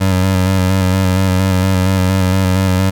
25% pulse tone with vibrato, 93.9 Hz, F#2, 26 cents sharp, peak -7 dBFS, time 0-2.91 s, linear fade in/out 20 ms, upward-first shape square, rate 4.3 Hz, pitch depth 29 cents each way, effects none

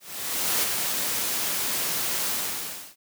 white noise with ADSR envelope, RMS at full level -23 dBFS, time 0-2.96 s, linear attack 630 ms, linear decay 15 ms, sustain -4 dB, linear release 640 ms, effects high-pass 100 Hz 12 dB/octave

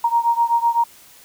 sine beating tone pair, 932.3 / 940.2 Hz, A#5 / A#5, 0 / +15 cents, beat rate 7.9 Hz, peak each -17 / -19 dBFS, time 0.04-0.84 s, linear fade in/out 5 ms, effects white hiss -47 dBFS RMS until 1.24 s

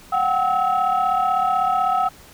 sine tone cluster, 732 / 768 / 1295 Hz, F#5 / G5 / E6, -19 / -36 / -31 cents, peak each -20 dBFS, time 0.12-2.09 s, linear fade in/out 10 ms, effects tanh soft clip ceiling -11 dBFS + pink hiss -46 dBFS RMS until 2.33 s

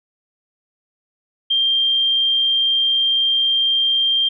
sine tone, 3181 Hz, G7, 25 cents sharp, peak -14 dBFS, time 1.5-4.29 s, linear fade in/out 10 ms, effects none

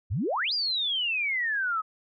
sine exponential two-way sweep, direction up then down, 77.78 to 4978 to 1252 Hz, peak -25 dBFS, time 0.1-1.82 s, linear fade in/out 20 ms, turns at 0.53 s, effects none

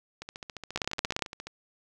two click trains, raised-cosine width 0.2 ms, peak -10 / -22 dBFS, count 9 / 19, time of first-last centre 0.76-1.222 / 0.22-1.47 s, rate 17.3 / 14.4 Hz, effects none

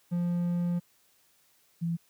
triangle / sine tone pair in turn, 174.4 / 168.24 Hz, F3 / E3, -2 / +36 cents, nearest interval minor second, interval 62 cents, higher first, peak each -24 / -27 dBFS, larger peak first, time 0.11-0.8 / 1.81-1.97 s, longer first, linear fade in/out 20 ms, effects white hiss -66 dBFS RMS until 2.09 s + high-pass 60 Hz 12 dB/octave

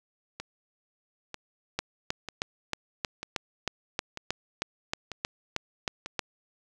two click trains, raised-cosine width 0.2 ms, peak -11 / -19 dBFS, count 15 / 7, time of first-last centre 1.79-6.193 / 0.4-6.06 s, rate 3.18 / 1.06 Hz, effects none

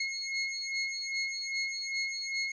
25% pulse beating tone pair, 2161 / 2163.5 Hz, C#7 / C#7, -45 / -43 cents, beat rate 2.5 Hz, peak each -32 / -31 dBFS, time 0-2.52 s, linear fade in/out 5 ms, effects resampled to 16000 Hz

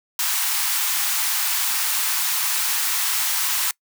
white high-pass noise, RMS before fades -22 dBFS, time 0.19-3.71 s, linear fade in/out 2 ms, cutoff 810 Hz, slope 48 dB/octave, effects noise-tail reverb RT60 0.1 s tail -24 dB re dry

